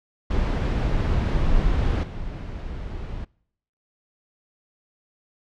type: noise with level steps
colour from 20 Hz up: brown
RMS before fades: -21 / -32 dBFS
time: 0.3-3.25 s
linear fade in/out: 10 ms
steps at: 2.03 s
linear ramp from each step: 5 ms
effects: noise-tail reverb RT60 0.7 s tail -25 dB re dry + low-pass 4000 Hz 12 dB/octave